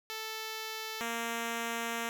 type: tone pair in turn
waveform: 5% pulse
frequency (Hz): 440 / 231.7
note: A4 / A#3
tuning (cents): 0 / -10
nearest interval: major seventh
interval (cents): 1110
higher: first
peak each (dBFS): -26 / -22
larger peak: second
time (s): 0.1-1.01 / 1.01-2.09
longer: second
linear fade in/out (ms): 0
effects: none